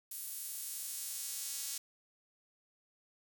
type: tone with high-pass filter sweep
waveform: sawtooth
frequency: 277.2 Hz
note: C#4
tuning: in tune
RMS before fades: -42 dBFS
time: 0.11-1.78 s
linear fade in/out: 5 ms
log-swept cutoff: 11000 to 6600 Hz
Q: 1
effects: none

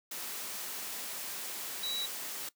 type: tone in noise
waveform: sine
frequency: 3902 Hz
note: B7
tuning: 22 cents flat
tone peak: -33 dBFS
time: 1.83-2.06 s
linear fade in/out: 5 ms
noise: white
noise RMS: -40 dBFS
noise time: 0.11-2.49 s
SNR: +4 dB
effects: noise-tail reverb RT60 0.1 s tail -18 dB re dry + high-pass 200 Hz 12 dB/octave

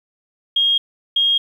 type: tone pair in turn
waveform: sine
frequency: 3251 / 3251 Hz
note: G#7 / G#7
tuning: -38 / -38 cents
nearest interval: unison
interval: 0 cents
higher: neither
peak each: -13 dBFS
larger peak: neither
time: 0.56-0.78 / 1.16-1.38 s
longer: neither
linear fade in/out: 5 ms
effects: 8-bit

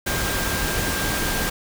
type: tone in noise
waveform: sine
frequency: 1594 Hz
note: G6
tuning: 28 cents sharp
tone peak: -30 dBFS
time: 0.06-1.5 s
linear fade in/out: 10 ms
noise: pink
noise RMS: -24 dBFS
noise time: 0.06-1.5 s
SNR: -9 dB
effects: none

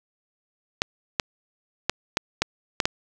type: clicks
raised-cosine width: 0.2 ms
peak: -3 dBFS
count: 7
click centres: 0.819 / 1.198 / 1.896 / 2.171 / 2.42 / 2.802 / 2.855 s
effects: none

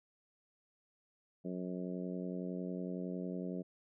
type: harmonic tone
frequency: 90.9 Hz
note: F#2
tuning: 30 cents flat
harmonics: 2 / 3 / 4 / 5 / 6 / 7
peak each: -40 / -44 / -46 / -48 / -50 / -51 dBFS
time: 1.44-3.63 s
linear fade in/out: 20 ms
effects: none

